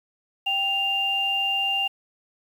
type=tone pair together; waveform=sine; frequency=784 / 2794 Hz; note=G5 / F7; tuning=0 / 0 cents; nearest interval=octave + minor seventh; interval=2200 cents; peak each=-29 / -22 dBFS; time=0.46-1.88 s; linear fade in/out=10 ms; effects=8-bit